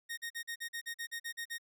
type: tone bursts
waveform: sawtooth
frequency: 1858 Hz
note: A#6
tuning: 6 cents flat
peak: -34 dBFS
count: 12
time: 0.09-1.583 s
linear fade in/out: 20 ms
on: 85 ms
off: 43 ms
effects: none